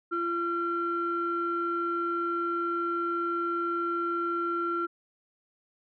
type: tone pair together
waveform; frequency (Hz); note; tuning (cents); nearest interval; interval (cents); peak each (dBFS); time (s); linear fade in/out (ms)
sine; 341.8 / 1367; F4 / F6; -37 / -37; 2 octaves; 2400; -30 / -28; 0.11-4.87; 20
effects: tanh soft clip ceiling -20 dBFS